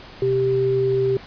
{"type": "tone pair together", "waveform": "sine", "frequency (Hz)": [127.7, 391.6], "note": ["C3", "G4"], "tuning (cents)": [-42, -2], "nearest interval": "octave + perfect fifth", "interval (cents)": 1940, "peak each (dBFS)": [-25, -17], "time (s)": [0.22, 1.17], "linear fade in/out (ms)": 2, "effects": ["pink hiss -41 dBFS RMS until 1.26 s", "resampled to 11025 Hz"]}